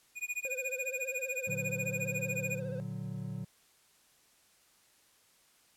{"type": "tone with tremolo", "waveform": "square", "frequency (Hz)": 2458, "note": "D#7", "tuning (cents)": -22, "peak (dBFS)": -32, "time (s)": [0.15, 2.6], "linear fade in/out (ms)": 50, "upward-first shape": "sine", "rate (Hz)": 14, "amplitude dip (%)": 100}
{"type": "tone with vibrato", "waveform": "triangle", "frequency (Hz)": 519, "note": "C5", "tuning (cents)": -14, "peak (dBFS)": -37, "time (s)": [0.45, 2.8], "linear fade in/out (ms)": 0, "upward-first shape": "sine", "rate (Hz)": 15, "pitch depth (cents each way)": 70}
{"type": "chord", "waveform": "triangle", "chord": "Bb augmented", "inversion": "none", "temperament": "equal", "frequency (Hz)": [116.54, 146.83, 185], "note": ["Bb2", "D3", "F#3"], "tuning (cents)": [0, 0, 0], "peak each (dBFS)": -39, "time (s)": [1.47, 3.45], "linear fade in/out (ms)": 10}
{"effects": ["white hiss -66 dBFS RMS until 5.76 s", "low-pass 12000 Hz 12 dB/octave"]}